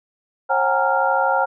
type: tone cluster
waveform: sine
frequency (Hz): 539 / 744 / 816 / 927 / 1391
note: C#5 / F#5 / G#5 / A#5 / F6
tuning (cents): -49 / +9 / -31 / -10 / -7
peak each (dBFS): -22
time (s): 0.49-1.46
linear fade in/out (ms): 20
effects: none